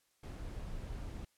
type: noise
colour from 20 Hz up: brown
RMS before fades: -43 dBFS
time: 0.23-1.25 s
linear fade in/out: 5 ms
effects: white hiss -75 dBFS RMS until 1.37 s + low-pass 12000 Hz 12 dB/octave